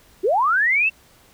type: linear sweep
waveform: sine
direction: up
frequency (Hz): 329.6 to 2727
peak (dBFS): -15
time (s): 0.23-0.9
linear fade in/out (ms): 20
effects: pink hiss -53 dBFS RMS until 1.33 s